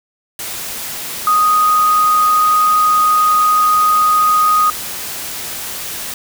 sine tone in noise, 1244.5 Hz, D#6, in tune, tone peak -9 dBFS, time 1.27-4.7 s, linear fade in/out 2 ms, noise white, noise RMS -25 dBFS, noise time 0.39-6.14 s, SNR +13 dB, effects none

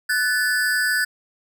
square ring-modulated tone, 1616 Hz, G#6, 48 cents flat, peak -16 dBFS, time 0.09-1.05 s, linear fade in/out 10 ms, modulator 124 Hz, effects none

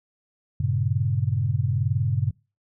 sine chord, G diminished, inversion none, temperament equal with one note detuned, 97.55 / 116.54 / 138.59 Hz, G2 / Bb2 / Db3, -8 / 0 / 0 cents, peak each -25 dBFS, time 0.6-2.31 s, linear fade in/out 5 ms, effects noise-tail reverb RT60 0.3 s tail -23 dB re dry

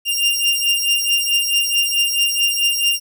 sawtooth beating tone pair, 2794 / 2798.6 Hz, F7 / F7, 0 / +3 cents, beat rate 4.6 Hz, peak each -15 dBFS, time 0.05-3 s, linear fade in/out 50 ms, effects none

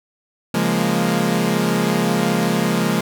sawtooth chord, Bb minor seventh, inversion first, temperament equal, 138.59 / 174.61 / 207.7 / 233.1 Hz, Db3 / F3 / Ab3 / Bb3, 0 / 0 / 0 / 0 cents, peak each -22 / -17 / -17 / -18 dBFS, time 0.54-3.01 s, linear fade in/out 5 ms, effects none

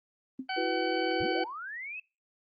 sine tone with exponential decay, 261.6 Hz, C4, in tune, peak -30 dBFS, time 0.39-0.49 s, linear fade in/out 5 ms, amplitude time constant 21 ms
harmonic tone, 757 Hz, F#5, 39 cents sharp, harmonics 1 / 2 / 3 / 4 / 6, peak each -34 / -37 / -39 / -40 / -42 dBFS, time 0.49-1.44 s, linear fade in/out 5 ms
sine chord, E suspended second, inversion none, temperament just, 329.6 / 370.8 / 494.4 Hz, E4 / F#4 / B4, 0 / +4 / +2 cents, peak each -33 dBFS, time 0.56-1.45 s, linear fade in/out 20 ms
sine linear sweep, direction up, 51.91 to 2651 Hz, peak -37 dBFS, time 1.2-2 s, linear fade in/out 5 ms
effects noise-tail reverb RT60 0.3 s tail -24 dB re dry + Opus 24 kbps

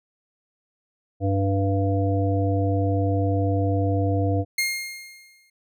harmonic tone, 98 Hz, G2, in tune, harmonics 1 / 3 / 5 / 7, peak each -21 / -26 / -28 / -29 dBFS, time 1.2-4.45 s, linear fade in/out 50 ms
sawtooth tone with exponential decay, 2130 Hz, C7, 30 cents sharp, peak -16 dBFS, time 4.58-5.5 s, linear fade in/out 5 ms, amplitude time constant 200 ms
effects none

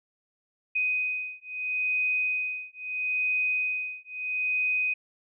sine beating tone pair, 2502 / 2502.76 Hz, D#7 / D#7, +9 / +10 cents, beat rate 0.76 Hz, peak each -29 / -29 dBFS, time 0.75-4.94 s, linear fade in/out 10 ms, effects none

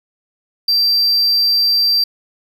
triangle tone, 4700 Hz, D8, 1 cent sharp, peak -10 dBFS, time 0.68-2.04 s, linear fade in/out 5 ms, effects none

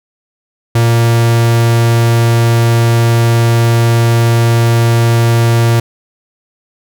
45% pulse tone, 116.54 Hz, A#2, in tune, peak -7 dBFS, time 0.75-5.8 s, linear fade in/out 5 ms, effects none

